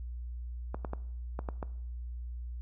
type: clicks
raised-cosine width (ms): 1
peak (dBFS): -22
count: 6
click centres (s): 0.745 / 0.848 / 0.934 / 1.391 / 1.488 / 1.628
effects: noise-tail reverb RT60 0.7 s tail -19 dB re dry + added 60 Hz sine -37 dBFS peak until 2.61 s